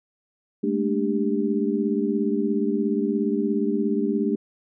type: tone cluster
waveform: sine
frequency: 207.5 / 224.5 / 295.5 / 396.3 Hz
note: G#3 / A3 / D4 / G4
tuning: -1 / +35 / +11 / +19 cents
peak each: -26 dBFS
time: 0.63-4.36 s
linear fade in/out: 10 ms
effects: none